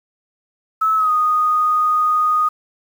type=tone with pitch glide; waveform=sine; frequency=1300 to 1239.1 Hz; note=E6 to D#6; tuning=-24 to -8 cents; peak=-13 dBFS; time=0.81-2.49 s; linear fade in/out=10 ms; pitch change=-84 cents; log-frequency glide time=0.96-1.11 s; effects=7-bit

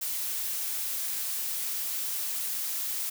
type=noise; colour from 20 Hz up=blue; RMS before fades=-32 dBFS; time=0.01-3.1 s; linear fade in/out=10 ms; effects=none

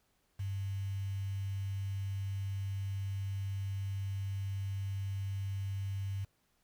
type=tone with quantisation; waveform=sine; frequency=98 Hz; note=G2; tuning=in tune; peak=-34 dBFS; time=0.39-6.25 s; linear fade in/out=10 ms; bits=9; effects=pink hiss -75 dBFS RMS until 6.63 s

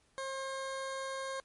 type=tone; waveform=20% pulse; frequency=535 Hz; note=C5; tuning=38 cents sharp; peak=-32 dBFS; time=0.18-1.4 s; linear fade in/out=0 ms; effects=pink hiss -70 dBFS RMS until 1.44 s + MP3 48 kbps

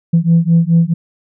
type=beating tone pair; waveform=sine; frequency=164.81 / 169.51 Hz; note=E3 / E3; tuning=0 / +49 cents; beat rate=4.7 Hz; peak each=-10 dBFS; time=0.13-0.94 s; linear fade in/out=10 ms; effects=tanh soft clip ceiling -3 dBFS

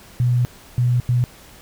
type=tone bursts at uneven times; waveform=sine; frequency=122.7 Hz; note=B2; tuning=11 cents flat; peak=-14 dBFS; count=3; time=0.2-0.45 / 0.78-1 / 1.09-1.24 s; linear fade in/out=0 ms; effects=pink hiss -45 dBFS RMS until 1.61 s

